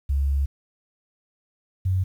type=tone pair in turn; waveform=sine; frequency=69.4 / 93.39 Hz; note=C#2 / F#2; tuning=+3 / +17 cents; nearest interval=perfect fourth; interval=514 cents; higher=second; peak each=-19 dBFS; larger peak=neither; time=0.09-0.46 / 1.85-2.04 s; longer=first; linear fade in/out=10 ms; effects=9-bit